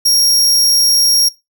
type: tone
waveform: sawtooth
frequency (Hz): 5588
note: F8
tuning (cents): 0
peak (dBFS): -6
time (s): 0.05-1.29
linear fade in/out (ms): 10
effects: noise-tail reverb RT60 0.2 s tail -19 dB re dry